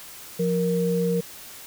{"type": "tone pair together", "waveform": "sine", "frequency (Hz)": [175.3, 467.3], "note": ["F3", "A#4"], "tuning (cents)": [7, 4], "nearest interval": "octave + perfect fourth", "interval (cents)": 1697, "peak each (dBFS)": -23, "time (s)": [0.39, 1.21], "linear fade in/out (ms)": 10, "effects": ["white hiss -42 dBFS RMS until 1.66 s"]}